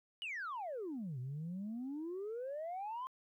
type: exponential two-way sweep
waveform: sine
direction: down then up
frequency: 3012 to 121.8 to 1063 Hz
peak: -38 dBFS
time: 0.22-3.07 s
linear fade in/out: 0 ms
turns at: 1.19 s
effects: tanh soft clip ceiling -37 dBFS + 13-bit